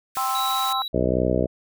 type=high-pass noise; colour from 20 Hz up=white; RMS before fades=-33 dBFS; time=0.15-0.73 s; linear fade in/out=5 ms; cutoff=1500 Hz; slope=24 dB/octave
type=chord; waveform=sine; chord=C major; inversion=second; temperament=equal; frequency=784 / 1046.5 / 1318.5 Hz; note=G5 / C6 / E6; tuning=0 / 0 / 0 cents; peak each=-26 / -26 / -27 dBFS; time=0.17-0.82 s; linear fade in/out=0 ms
type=tone; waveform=triangle; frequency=3895 Hz; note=B7; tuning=25 cents flat; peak=-26 dBFS; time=0.35-0.88 s; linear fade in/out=2 ms
type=harmonic tone; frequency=62.6 Hz; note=B1; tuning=24 cents sharp; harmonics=1 / 2 / 3 / 4 / 5 / 6 / 7 / 8 / 9 / 10; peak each=-28 / -28 / -28 / -28 / -28 / -28 / -28 / -28 / -28 / -28 dBFS; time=0.93-1.47 s; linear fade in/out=20 ms
effects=none